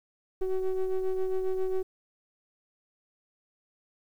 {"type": "ring-modulated tone", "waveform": "triangle", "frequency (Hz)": 189.7, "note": "F#3", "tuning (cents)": 43, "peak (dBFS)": -20, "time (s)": [0.41, 1.83], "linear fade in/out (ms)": 10, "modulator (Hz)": 186, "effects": ["10-bit"]}